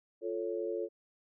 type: chord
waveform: sine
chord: F augmented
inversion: none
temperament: equal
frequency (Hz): 349.2 / 440 / 554.4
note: F4 / A4 / C#5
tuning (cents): 0 / 0 / 0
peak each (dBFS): -37 / -36 / -39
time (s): 0.21-0.89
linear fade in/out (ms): 50
effects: none